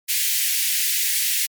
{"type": "high-pass noise", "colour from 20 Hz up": "white", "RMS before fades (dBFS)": -21, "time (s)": [0.08, 1.47], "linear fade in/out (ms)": 20, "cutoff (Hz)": 1800, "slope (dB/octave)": 48, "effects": ["MP3 96 kbps"]}